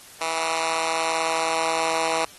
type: tone with high-pass filter sweep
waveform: 10% pulse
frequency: 162.8 Hz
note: E3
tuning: 21 cents flat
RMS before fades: -25 dBFS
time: 0.21-2.25 s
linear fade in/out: 2 ms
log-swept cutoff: 880 to 570 Hz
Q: 0.82
effects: white hiss -46 dBFS RMS until 2.38 s + AAC 32 kbps

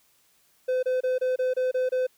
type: tone bursts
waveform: triangle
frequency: 510 Hz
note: C5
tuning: 44 cents flat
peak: -20 dBFS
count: 8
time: 0.68-2.069 s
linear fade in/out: 10 ms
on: 150 ms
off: 27 ms
effects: white hiss -64 dBFS RMS until 2.17 s

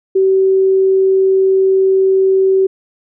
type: tone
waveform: sine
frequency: 382.6 Hz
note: G4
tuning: 42 cents flat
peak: -8 dBFS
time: 0.15-2.67 s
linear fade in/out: 10 ms
effects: none

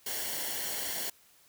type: noise with comb filter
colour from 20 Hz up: white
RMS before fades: -35 dBFS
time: 0.06-1.1 s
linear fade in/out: 5 ms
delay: 0.8 ms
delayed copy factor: -0.6
effects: white hiss -62 dBFS RMS until 1.48 s

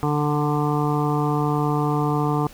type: harmonic tone with a mistuned harmonic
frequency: 148.2 Hz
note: D3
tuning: 16 cents sharp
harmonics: 1 / 2 / 3 / 5 / 6 / 7 / 8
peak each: -22 / -25 / -27 / -29 / -30 / -30 / -31 dBFS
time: 0.03-2.47 s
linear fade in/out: 0 ms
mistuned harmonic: 1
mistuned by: -15 cents
effects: pink hiss -46 dBFS RMS until 2.53 s

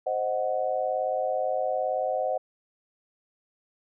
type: chord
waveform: sine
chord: C diminished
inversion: none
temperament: equal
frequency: 523.3 / 622.3 / 740 Hz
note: C5 / Eb5 / Gb5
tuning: 0 / 0 / 0 cents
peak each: -29 / -29 / -29 dBFS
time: 0.06-2.38 s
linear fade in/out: 10 ms
effects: none

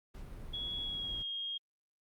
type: noise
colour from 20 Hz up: brown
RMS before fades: -46 dBFS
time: 0.14-1.23 s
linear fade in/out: 10 ms
type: tone with pitch glide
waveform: sine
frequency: 3351 to 3248 Hz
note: G#7 to G#7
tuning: +15 to -39 cents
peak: -36 dBFS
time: 0.53-1.58 s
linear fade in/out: 10 ms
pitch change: -54 cents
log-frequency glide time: 0.82-1.26 s
effects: Opus 48 kbps

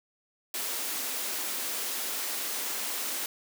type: high-pass noise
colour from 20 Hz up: white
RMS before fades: -33 dBFS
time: 0.54-3.26 s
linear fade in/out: 2 ms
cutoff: 220 Hz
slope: 48 dB/octave
effects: none

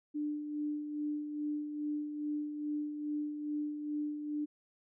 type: tone with tremolo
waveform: sine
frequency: 297.5 Hz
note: D4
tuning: 22 cents sharp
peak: -32 dBFS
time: 0.14-4.46 s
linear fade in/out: 20 ms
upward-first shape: sine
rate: 2.4 Hz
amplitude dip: 50%
effects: none

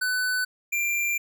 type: tone pair in turn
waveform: square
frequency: 1500 / 2375 Hz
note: F#6 / D7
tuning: +23 / +19 cents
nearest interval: minor sixth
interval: 796 cents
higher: second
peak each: -24 / -24 dBFS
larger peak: neither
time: 0.01-0.45 / 0.72-1.18 s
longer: second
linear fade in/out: 10 ms
effects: none

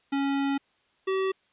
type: tone pair in turn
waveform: square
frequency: 277.2 / 382.3 Hz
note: C#4 / G4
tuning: 0 / -43 cents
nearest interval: tritone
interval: 557 cents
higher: second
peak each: -25 dBFS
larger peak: neither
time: 0.12-0.58 / 1.07-1.32 s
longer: first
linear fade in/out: 10 ms
effects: white hiss -67 dBFS RMS until 1.52 s + resampled to 8000 Hz

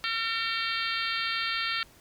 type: harmonic tone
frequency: 454.5 Hz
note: A#4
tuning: 44 cents flat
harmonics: 3 / 4 / 5 / 6 / 7 / 8 / 9 / 10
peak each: -33 / -34 / -35 / -36 / -36 / -37 / -38 / -38 dBFS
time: 0.04-1.83 s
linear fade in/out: 0 ms
effects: pink hiss -56 dBFS RMS until 2 s + MP3 96 kbps

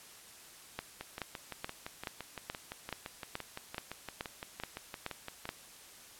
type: two click trains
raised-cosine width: 0.3 ms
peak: -20 / -24 dBFS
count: 12 / 27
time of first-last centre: 0.79-5.491 / 1.01-5.454 s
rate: 2.34 / 5.85 Hz
effects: white hiss -54 dBFS RMS until 6.19 s + low-pass 12000 Hz 12 dB/octave

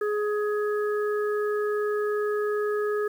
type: harmonic tone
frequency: 418.7 Hz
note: G#4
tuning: 14 cents sharp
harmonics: 1 / 3 / 4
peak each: -24 / -34 / -36 dBFS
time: 0.01-3.08 s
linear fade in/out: 5 ms
effects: 9-bit

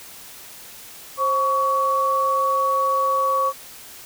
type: tone pair together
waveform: sine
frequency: 531 / 1125.1 Hz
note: C5 / C#6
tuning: +25 / +25 cents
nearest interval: octave + minor second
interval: 1300 cents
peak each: -24 / -18 dBFS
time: 1.17-3.53 s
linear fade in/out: 50 ms
effects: white hiss -41 dBFS RMS until 4.05 s

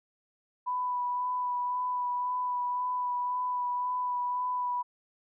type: tone with vibrato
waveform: sine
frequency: 990 Hz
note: B5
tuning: 4 cents sharp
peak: -28 dBFS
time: 0.66-4.83 s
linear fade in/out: 20 ms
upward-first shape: sine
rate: 1.9 Hz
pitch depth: 14 cents each way
effects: none

